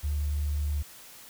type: tone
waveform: triangle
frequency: 73.42 Hz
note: D2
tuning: in tune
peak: -22 dBFS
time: 0.03-0.83 s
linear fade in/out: 20 ms
effects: tanh soft clip ceiling -24 dBFS + white hiss -49 dBFS RMS until 1.29 s